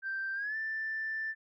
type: tone with pitch glide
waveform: sine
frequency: 1568 to 1770.2 Hz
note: G6 to A6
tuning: 0 to +10 cents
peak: -32 dBFS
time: 0.02-1.35 s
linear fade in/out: 50 ms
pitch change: +210 cents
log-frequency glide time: 0.34-0.56 s
effects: tanh soft clip ceiling -28 dBFS